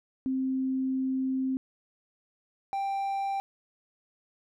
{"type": "tone pair in turn", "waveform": ["sine", "triangle"], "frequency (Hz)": [262.6, 786.9], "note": ["C4", "G5"], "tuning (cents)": [6, 6], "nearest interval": "octave + perfect fifth", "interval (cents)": 1900, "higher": "second", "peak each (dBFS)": -26, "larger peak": "neither", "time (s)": [[0.26, 1.57], [2.73, 3.4]], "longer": "first", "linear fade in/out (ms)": 0, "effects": []}